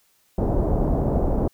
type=low-pass noise; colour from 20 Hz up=pink; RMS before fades=-21 dBFS; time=0.38-1.48 s; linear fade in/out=5 ms; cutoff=720 Hz; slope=24 dB/octave; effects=white hiss -63 dBFS RMS until 1.53 s